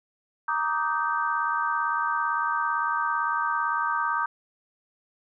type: chord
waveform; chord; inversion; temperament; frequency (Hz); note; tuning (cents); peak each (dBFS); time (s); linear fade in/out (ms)
sine; Eb major seventh; second; just; 933.4 / 1166.7 / 1244.5 / 1555.6; Bb5 / D6 / Eb6 / G6; +2 / -12 / 0 / -14; -29; 0.48-4.26; 5
effects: none